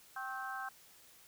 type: harmonic tone with a mistuned harmonic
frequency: 260 Hz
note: C4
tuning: 11 cents flat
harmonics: 3 / 4 / 5 / 6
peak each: -44 / -46 / -46 / -43 dBFS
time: 0.16-0.69 s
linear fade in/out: 5 ms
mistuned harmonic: 4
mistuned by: +58 cents
effects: white hiss -61 dBFS RMS until 1.27 s